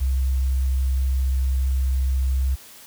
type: tone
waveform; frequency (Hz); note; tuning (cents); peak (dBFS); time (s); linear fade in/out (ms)
sine; 65.6; C2; +5; -18; 0-2.56; 20
effects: white hiss -45 dBFS RMS until 2.86 s